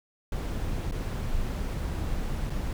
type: noise with dropouts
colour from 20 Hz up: brown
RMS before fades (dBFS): -30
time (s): 0.32-2.73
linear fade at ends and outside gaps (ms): 2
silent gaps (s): 0.912-0.921 / 2.498-2.502
effects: none